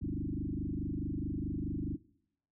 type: tone with frequency modulation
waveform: sine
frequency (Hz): 184.8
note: F#3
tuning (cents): -2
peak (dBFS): -33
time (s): 0.01-1.97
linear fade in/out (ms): 20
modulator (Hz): 24.7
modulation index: 5.4
effects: noise-tail reverb RT60 0.8 s tail -21 dB re dry